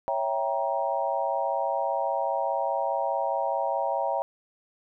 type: chord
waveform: sine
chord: C# diminished seventh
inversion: none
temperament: equal with one note detuned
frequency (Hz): 554.4 / 659.3 / 784 / 941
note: C#5 / E5 / G5 / Bb5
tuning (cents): 0 / 0 / 0 / +16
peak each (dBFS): -30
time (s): 0.08-4.22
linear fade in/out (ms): 0
effects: none